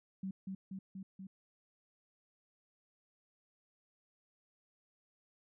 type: tone with echo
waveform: sine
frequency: 191.3 Hz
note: G3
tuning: 42 cents flat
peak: -37 dBFS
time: 0.23-0.31 s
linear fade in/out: 5 ms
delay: 240 ms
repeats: 4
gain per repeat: -2 dB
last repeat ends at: 1.27 s
effects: none